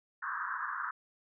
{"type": "band-pass noise", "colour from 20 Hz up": "pink", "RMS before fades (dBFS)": -37, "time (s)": [0.22, 0.91], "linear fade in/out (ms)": 5, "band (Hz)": [1000, 1700], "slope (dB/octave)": 96, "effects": []}